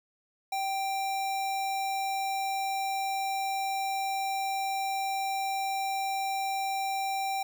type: tone with sample-and-hold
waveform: sine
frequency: 778 Hz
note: G5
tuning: 13 cents flat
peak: -28 dBFS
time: 0.52-7.43 s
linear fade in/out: 5 ms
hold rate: 3150 Hz
effects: none